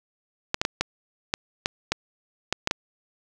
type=clicks; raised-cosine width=0.2 ms; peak=-5 dBFS; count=10; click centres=0.544 / 0.615 / 0.651 / 0.81 / 1.339 / 1.659 / 1.92 / 2.526 / 2.674 / 2.711 s; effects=none